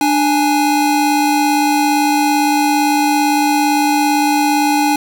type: tone pair together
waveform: square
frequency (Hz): 296.1 / 830.6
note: D4 / G#5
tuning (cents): +14 / 0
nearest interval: octave + tritone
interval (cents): 1786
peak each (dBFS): -15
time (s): 0.01-4.96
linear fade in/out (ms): 2
effects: none